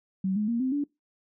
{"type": "tone with pitch steps", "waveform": "sine", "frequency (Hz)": [190, 210.8, 233.9, 259.5, 288], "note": ["F#3", "G#3", "A#3", "C4", "D4"], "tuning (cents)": [46, 26, 6, -14, -34], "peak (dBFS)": -24, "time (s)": [0.24, 0.84], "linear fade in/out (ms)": 5, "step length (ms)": 120, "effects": ["noise-tail reverb RT60 0.2 s tail -23 dB re dry"]}